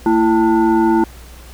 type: tone with frequency modulation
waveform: sine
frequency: 333.4 Hz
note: E4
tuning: 20 cents sharp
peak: -10 dBFS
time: 0.06-1.04 s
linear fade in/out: 2 ms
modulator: 559 Hz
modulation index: 1
effects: added 60 Hz sine -36 dBFS peak until 1.53 s + pink hiss -42 dBFS RMS until 1.53 s